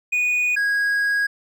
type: tone pair in turn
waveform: triangle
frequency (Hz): 2468 / 1647.2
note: D#7 / G#6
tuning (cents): -15 / -15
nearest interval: perfect fifth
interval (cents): 700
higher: first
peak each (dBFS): -16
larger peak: neither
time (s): 0.12-0.56 / 0.56-1.27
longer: second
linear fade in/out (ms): 10
effects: none